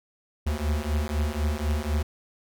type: beating tone pair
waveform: square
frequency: 72.8 / 76.8 Hz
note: D2 / D#2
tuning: -15 / -22 cents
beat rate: 4 Hz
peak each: -28 dBFS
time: 0.46-2.03 s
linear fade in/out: 10 ms
effects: none